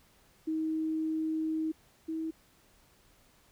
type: tone pair in turn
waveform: sine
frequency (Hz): 316.5 / 321.1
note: D#4 / E4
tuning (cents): +30 / -45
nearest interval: unison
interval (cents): 25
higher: second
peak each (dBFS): -29 / -32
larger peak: first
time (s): 0.47-1.72 / 2.08-2.31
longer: first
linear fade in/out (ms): 10
effects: pink hiss -64 dBFS RMS until 3.51 s